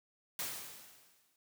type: noise with exponential decay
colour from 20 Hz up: white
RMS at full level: -37 dBFS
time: 0.39-1.36 s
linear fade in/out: 2 ms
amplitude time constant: 210 ms
effects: noise-tail reverb RT60 0.1 s tail -26 dB re dry + high-pass 80 Hz 12 dB/octave